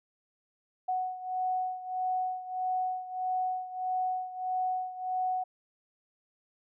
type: beating tone pair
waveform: sine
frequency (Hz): 740 / 741.6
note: F#5 / F#5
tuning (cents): 0 / +4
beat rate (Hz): 1.6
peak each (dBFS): -31 / -35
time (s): 0.88-5.44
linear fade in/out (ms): 10
effects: none